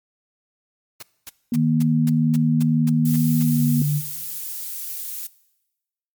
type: noise bursts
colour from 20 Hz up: white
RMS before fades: -35 dBFS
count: 10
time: 1-3.43 s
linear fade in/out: 5 ms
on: 27 ms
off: 240 ms
type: tone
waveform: sine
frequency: 237.6 Hz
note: A#3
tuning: 33 cents sharp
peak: -18 dBFS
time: 1.52-3.82 s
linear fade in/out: 2 ms
type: tone with pitch glide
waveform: sine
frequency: 155.56 to 147.34 Hz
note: D#3 to D3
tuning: 0 to +6 cents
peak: -18 dBFS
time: 1.53-4.02 s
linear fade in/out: 50 ms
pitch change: -94 cents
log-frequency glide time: 3.43-3.65 s
type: noise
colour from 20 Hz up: violet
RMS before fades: -30 dBFS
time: 3.05-5.27 s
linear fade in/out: 5 ms
effects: noise-tail reverb RT60 1.0 s tail -20 dB re dry + MP3 96 kbps